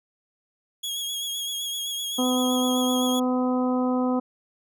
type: tone with vibrato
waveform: sawtooth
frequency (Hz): 3311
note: G#7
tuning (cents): -6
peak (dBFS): -25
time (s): 0.83-3.2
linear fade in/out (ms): 10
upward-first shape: sine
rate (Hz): 7.8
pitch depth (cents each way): 33
type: harmonic tone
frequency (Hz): 252.5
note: B3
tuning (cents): +39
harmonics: 1 / 2 / 3 / 4 / 5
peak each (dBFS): -22 / -28 / -32 / -34 / -36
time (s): 2.18-4.2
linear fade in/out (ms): 10
effects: none